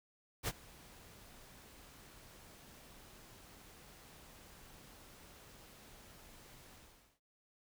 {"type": "noise with ADSR envelope", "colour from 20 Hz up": "pink", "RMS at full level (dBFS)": -35, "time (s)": [0.43, 7.2], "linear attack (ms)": 46, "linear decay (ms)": 41, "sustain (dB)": -23, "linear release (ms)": 470, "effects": []}